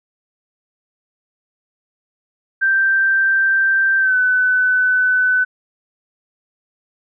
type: tone with pitch glide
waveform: sine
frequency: 1568 to 1505 Hz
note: G6 to F#6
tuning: 0 to +29 cents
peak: -12 dBFS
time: 2.61-5.45 s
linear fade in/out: 20 ms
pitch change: -71 cents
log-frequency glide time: 3.99-4.16 s
effects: none